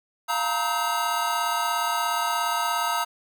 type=tone cluster; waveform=square; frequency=698 / 912 / 949 / 1281 / 1556 Hz; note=F5 / A#5 / A#5 / E6 / G6; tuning=-1 / -38 / +31 / -50 / -13 cents; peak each=-32 / -32 / -29 / -28 / -35 dBFS; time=0.28-3.05 s; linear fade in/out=20 ms; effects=none